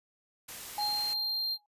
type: noise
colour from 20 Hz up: white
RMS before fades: -43 dBFS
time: 0.48-1.14 s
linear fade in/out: 10 ms
type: tone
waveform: triangle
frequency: 4186 Hz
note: C8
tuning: in tune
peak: -28 dBFS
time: 0.78-1.58 s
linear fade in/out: 50 ms
type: tone with exponential decay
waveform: sine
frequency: 830.6 Hz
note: G#5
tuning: in tune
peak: -30 dBFS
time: 0.78-1.66 s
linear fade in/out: 2 ms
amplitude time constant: 190 ms
effects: noise-tail reverb RT60 0.1 s tail -17 dB re dry + resampled to 32000 Hz